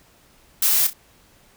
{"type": "noise with echo", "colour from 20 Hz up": "blue", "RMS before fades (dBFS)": -18, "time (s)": [0.62, 0.87], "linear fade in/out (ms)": 5, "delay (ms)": 32, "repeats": 2, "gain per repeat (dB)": -11, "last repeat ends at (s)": 0.934, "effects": ["pink hiss -55 dBFS RMS until 1.56 s"]}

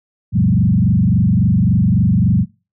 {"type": "tone with frequency modulation", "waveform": "sine", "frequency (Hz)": 149.1, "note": "D3", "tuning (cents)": 27, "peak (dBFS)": -10, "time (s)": [0.32, 2.46], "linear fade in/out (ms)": 50, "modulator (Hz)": 23.6, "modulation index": 2.5, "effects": ["noise-tail reverb RT60 0.3 s tail -25 dB re dry"]}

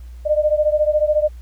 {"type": "beating tone pair", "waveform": "sine", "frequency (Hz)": [600, 614], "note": ["D5", "D#5"], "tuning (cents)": [37, -23], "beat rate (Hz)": 14, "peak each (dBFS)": [-16, -18], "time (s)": [0.25, 1.29], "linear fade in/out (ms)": 20, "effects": ["added 60 Hz sine -33 dBFS peak until 1.41 s", "pink hiss -56 dBFS RMS until 1.41 s"]}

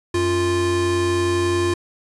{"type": "tone pair together", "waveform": "square", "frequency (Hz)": [92.49, 349.2], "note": ["F#2", "F4"], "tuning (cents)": [0, 0], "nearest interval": "octave + major seventh", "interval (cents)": 2300, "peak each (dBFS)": [-25, -19], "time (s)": [0.14, 1.74], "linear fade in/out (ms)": 5, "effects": ["resampled to 24000 Hz"]}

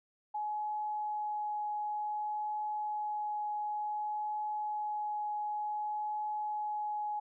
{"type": "tone with vibrato", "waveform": "sine", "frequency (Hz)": 843, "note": "G#5", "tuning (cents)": 26, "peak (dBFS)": -33, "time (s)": [0.34, 7.2], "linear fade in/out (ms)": 10, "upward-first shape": "triangle", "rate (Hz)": 0.55, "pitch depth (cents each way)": 8, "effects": []}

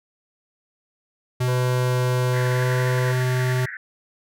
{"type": "tone with pitch glide", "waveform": "square", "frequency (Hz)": [125.6, 127.21], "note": ["B2", "C3"], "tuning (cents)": [30, -48], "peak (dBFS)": -20, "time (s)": [1.4, 3.66], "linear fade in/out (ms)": 10, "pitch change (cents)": 22, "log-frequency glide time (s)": [2.5, 2.67]}
{"type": "harmonic tone", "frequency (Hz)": 503, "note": "B4", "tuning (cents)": 32, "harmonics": [1, 2, 3], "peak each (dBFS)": [-28, -34, -38], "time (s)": [1.47, 3.13], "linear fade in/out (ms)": 20}
{"type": "band-pass noise", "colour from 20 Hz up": "white", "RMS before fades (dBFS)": -34, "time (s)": [2.33, 3.77], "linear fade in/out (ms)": 2, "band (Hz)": [1500, 2000], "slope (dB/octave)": 96}
{"effects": []}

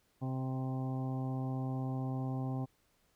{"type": "harmonic tone with a mistuned harmonic", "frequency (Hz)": 130.81, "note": "C3", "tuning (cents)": 0, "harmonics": [1, 2, 3, 4, 5, 6, 7, 8], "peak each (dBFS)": [-35, -39, -50, -51, -51, -47, -58, -54], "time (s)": [0.21, 2.66], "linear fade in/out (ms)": 20, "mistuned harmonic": 5, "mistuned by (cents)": -18, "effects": ["pink hiss -73 dBFS RMS until 3.15 s"]}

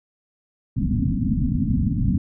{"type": "low-pass noise", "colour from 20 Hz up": "white", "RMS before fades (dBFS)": -21, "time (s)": [0.76, 2.18], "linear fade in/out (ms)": 5, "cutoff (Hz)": 270, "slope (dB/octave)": 96, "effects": []}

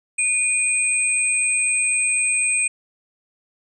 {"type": "tone pair together", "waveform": "sine", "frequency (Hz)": [2456, 8228], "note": ["D#7", "C9"], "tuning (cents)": [-23, -30], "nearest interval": "octave + major sixth", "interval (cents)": 2093, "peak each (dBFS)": -20, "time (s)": [0.18, 2.68], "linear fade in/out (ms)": 10, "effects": []}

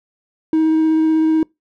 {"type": "tone with vibrato", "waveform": "triangle", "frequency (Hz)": 317, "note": "D#4", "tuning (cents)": 32, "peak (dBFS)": -9, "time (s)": [0.53, 1.43], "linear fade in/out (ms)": 2, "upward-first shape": "triangle", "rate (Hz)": 16, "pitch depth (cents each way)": 11, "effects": ["noise-tail reverb RT60 0.2 s tail -26 dB re dry", "tanh soft clip ceiling -5 dBFS"]}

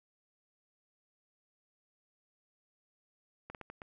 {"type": "slowing click train", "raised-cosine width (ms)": 0.5, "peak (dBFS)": -30, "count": 5, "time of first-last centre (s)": [3.5, 3.818], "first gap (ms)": 48, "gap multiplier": 1.35, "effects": []}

